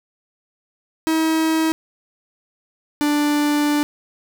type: tone pair in turn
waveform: 45% pulse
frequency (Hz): 320 / 294.4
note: D#4 / D4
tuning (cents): +49 / +4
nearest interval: minor second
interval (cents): 145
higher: first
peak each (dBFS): -16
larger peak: neither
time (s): 1.07-1.72 / 3.01-3.83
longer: second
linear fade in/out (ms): 0
effects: none